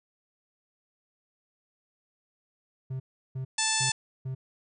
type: tone bursts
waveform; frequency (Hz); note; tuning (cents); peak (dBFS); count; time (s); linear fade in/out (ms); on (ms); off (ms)
triangle; 130.8; C3; 0; -29; 4; 2.9-4.35; 10; 100; 350
type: harmonic tone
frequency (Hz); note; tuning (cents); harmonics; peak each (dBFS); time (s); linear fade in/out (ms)
880; A5; 0; 1 / 2 / 3 / 4 / 5 / 6 / 7 / 8 / 9 / 10; -34 / -34 / -34 / -34 / -34 / -34 / -34 / -34 / -34 / -34; 3.58-3.92; 5
effects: none